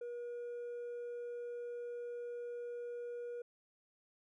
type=tone with hard clipping; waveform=triangle; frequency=480 Hz; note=B4; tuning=49 cents flat; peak=-40 dBFS; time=0.01-3.42 s; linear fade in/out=5 ms; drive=1 dB; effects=none